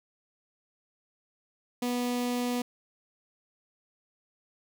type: tone with notch filter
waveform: sawtooth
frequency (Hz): 244.9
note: B3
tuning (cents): -14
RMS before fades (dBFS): -30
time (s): 1.82-2.62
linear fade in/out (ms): 5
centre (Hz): 1500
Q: 1.9
effects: none